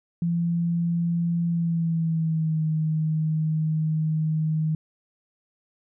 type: tone with pitch glide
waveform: sine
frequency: 170 to 156.79 Hz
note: F3 to D#3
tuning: -46 to +14 cents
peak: -21 dBFS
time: 0.22-4.75 s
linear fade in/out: 2 ms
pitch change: -140 cents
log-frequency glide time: 1.47-2.63 s
effects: none